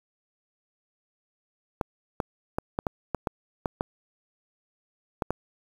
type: clicks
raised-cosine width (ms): 1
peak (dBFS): -12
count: 11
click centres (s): 1.812 / 2.202 / 2.585 / 2.789 / 2.868 / 3.147 / 3.272 / 3.658 / 3.809 / 5.222 / 5.306
effects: 7-bit